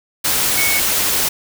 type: tone in noise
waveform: sine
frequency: 2217 Hz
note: C#7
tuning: in tune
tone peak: -18 dBFS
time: 0.57-0.8 s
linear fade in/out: 10 ms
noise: white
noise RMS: -17 dBFS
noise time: 0.24-1.29 s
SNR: -4 dB
effects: none

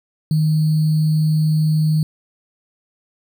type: tone with sample-and-hold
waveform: sine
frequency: 155.56 Hz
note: D#3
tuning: in tune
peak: -13 dBFS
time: 0.31-2.03 s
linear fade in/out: 2 ms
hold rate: 4410 Hz
effects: none

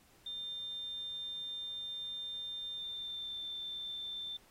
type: tone with pitch glide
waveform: sine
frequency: 3600 to 3561 Hz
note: A7 to A7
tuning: +39 to +20 cents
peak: -39 dBFS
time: 0.26-4.37 s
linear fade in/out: 5 ms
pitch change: -19 cents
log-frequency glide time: 2.75-3.4 s
effects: pink hiss -65 dBFS RMS until 4.5 s + AAC 48 kbps

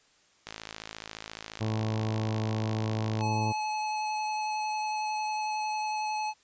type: click train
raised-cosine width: 0.2 ms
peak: -21 dBFS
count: 150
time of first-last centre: 0.47-3.209 s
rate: 54.4 Hz
type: harmonic tone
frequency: 109.4 Hz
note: A2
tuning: 9 cents flat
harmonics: 1 / 2 / 3 / 4 / 5 / 6 / 7 / 8 / 9 / 10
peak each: -29 / -35 / -39 / -41 / -43 / -45 / -46 / -47 / -48 / -49 dBFS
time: 1.6-3.53 s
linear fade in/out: 20 ms
type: tone with vibrato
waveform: square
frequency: 856 Hz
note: A5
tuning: 48 cents flat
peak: -30 dBFS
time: 3.19-6.34 s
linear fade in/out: 50 ms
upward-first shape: triangle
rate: 11 Hz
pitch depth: 11 cents each way
effects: white hiss -64 dBFS RMS until 6.43 s + resampled to 16000 Hz

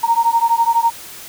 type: beating tone pair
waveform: sine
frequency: 920 / 932 Hz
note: A#5 / A#5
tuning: -23 / -1 cents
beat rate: 12 Hz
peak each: -15 dBFS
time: 0.03-0.91 s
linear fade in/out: 10 ms
effects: white hiss -35 dBFS RMS until 1.28 s

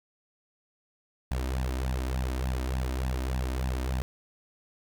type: tone with flanger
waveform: sawtooth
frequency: 64.1 Hz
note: C2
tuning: 35 cents flat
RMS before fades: -30 dBFS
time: 1.31-4.02 s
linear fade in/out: 0 ms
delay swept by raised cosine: 1.1 to 3.3 ms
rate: 3.4 Hz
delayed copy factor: +0.75
effects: none

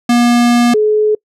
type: tone pair in turn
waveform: square / sine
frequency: 239.6 / 426.2 Hz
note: A#3 / G#4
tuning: +48 / +45 cents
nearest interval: minor seventh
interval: 997 cents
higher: second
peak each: -8 dBFS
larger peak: neither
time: 0.09-0.74 / 0.74-1.15 s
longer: first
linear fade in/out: 5 ms
effects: noise-tail reverb RT60 0.1 s tail -26 dB re dry + low-pass 10000 Hz 12 dB/octave

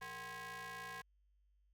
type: ring-modulated tone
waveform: sawtooth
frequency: 293.7 Hz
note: D4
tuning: in tune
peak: -39 dBFS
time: 0.01-1.02 s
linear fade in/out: 10 ms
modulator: 1350 Hz
effects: added 50 Hz sine -70 dBFS peak until 1.73 s

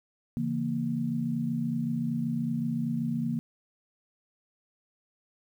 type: chord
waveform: sine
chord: A# diminished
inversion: first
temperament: just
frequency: 139.85 / 167.82 / 233.1 Hz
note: C#3 / E3 / A#3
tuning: +16 / +31 / 0 cents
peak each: -34 / -33 / -29 dBFS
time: 0.37-3.39 s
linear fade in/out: 0 ms
effects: 10-bit

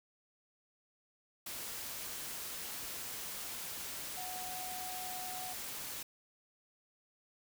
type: tone in noise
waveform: sine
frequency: 737 Hz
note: F#5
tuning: 7 cents flat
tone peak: -44 dBFS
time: 4.17-5.53 s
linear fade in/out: 5 ms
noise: white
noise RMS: -43 dBFS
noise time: 1.46-6.03 s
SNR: -4 dB
effects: none

